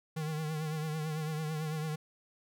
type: tone with vibrato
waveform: square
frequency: 155.56 Hz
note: D#3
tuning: in tune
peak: -34 dBFS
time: 0.16-1.96 s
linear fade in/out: 10 ms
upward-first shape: triangle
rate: 9 Hz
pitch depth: 62 cents each way
effects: none